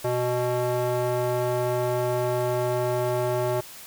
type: tone with band-pass filter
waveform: square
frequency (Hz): 123.47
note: B2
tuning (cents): 0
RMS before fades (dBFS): -25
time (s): 0.04-3.61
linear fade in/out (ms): 10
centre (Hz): 600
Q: 1.5
effects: white hiss -43 dBFS RMS until 3.86 s